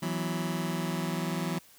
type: chord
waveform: sawtooth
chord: E suspended second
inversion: none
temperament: just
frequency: 164.81 / 185.42 / 247.2 Hz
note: E3 / F#3 / B3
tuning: 0 / +4 / +2 cents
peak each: -28 / -30 / -33 dBFS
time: 0.02-1.59 s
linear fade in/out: 10 ms
effects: white hiss -57 dBFS RMS until 1.78 s